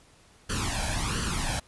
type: noise with flanger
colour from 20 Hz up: pink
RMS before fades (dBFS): -29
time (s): 0.49-1.6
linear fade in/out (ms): 10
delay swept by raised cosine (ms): 0.66 to 1.26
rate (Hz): 1.4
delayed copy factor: +0.75
effects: pink hiss -58 dBFS RMS until 1.67 s + resampled to 24000 Hz